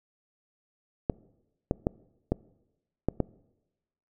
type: clicks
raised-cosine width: 2 ms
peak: -11 dBFS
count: 6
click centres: 1.098 / 1.711 / 1.869 / 2.32 / 3.086 / 3.203 s
effects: noise-tail reverb RT60 1.0 s tail -23 dB re dry